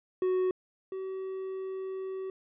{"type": "tone pair in turn", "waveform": "triangle", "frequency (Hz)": [370, 380.4], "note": ["F#4", "F#4"], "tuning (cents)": [0, 48], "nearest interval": "unison", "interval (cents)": 48, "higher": "second", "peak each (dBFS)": [-23, -32], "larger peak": "first", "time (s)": [[0.22, 0.51], [0.92, 2.3]], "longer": "second", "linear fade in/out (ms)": 2, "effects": ["resampled to 8000 Hz"]}